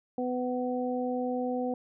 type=harmonic tone; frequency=250 Hz; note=B3; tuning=21 cents sharp; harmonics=1 / 2 / 3; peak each=-31 / -32 / -36 dBFS; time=0.18-1.74 s; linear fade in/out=2 ms; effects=none